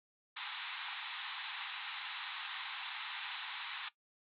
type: band-pass noise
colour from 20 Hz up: white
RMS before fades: -44 dBFS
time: 0.36-3.89 s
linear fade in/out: 10 ms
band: 790 to 3900 Hz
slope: 96 dB/octave
effects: noise-tail reverb RT60 0.1 s tail -17 dB re dry